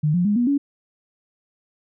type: tone with pitch steps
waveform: sine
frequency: 151.3 / 176.84 / 206.7 / 241.6 / 282.3 Hz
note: D#3 / F3 / G#3 / B3 / C#4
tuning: -48 / +22 / -8 / -38 / +32 cents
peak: -16 dBFS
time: 0.03-0.58 s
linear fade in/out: 10 ms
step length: 110 ms
effects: none